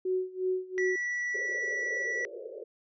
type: tone with tremolo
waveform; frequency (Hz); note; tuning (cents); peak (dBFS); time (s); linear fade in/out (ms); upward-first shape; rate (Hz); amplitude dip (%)
sine; 371.1; F#4; +5; -25; 0.05-0.96; 5; sine; 2.8; 90
type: tone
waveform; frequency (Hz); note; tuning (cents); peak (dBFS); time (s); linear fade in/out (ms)
triangle; 1951; B6; -22; -28; 0.78-2.25; 0
type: band-pass noise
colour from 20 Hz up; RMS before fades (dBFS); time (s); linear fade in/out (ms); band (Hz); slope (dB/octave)
white; -41; 1.34-2.64; 10; 370 to 570; 96
effects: resampled to 16000 Hz